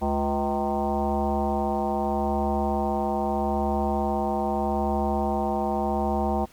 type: tone with frequency modulation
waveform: sine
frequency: 493.9 Hz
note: B4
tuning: in tune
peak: -22 dBFS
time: 0.01-6.46 s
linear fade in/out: 20 ms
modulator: 141 Hz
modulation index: 3
effects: pink hiss -54 dBFS RMS until 6.52 s